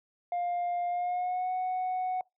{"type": "tone with pitch glide", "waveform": "sine", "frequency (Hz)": [704, 739], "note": ["F5", "F#5"], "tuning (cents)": [14, -2], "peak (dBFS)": -26, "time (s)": [0.32, 2.21], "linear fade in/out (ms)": 2, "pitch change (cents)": 84, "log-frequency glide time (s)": [0.88, 1.52], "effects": ["noise-tail reverb RT60 0.2 s tail -26 dB re dry", "tanh soft clip ceiling -27 dBFS"]}